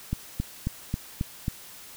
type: click train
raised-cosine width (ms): 5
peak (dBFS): -14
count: 6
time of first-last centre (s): 0.13-1.481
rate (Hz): 3.7
effects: white hiss -46 dBFS RMS until 1.96 s